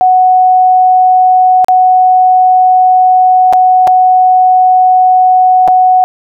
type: tone with dropouts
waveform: sine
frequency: 740 Hz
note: F#5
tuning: in tune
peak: -3 dBFS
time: 0.01-6.04 s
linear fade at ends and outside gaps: 0 ms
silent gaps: 1.645-1.684 / 3.527-3.534 / 3.872-3.876 / 5.677-5.683 s
effects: none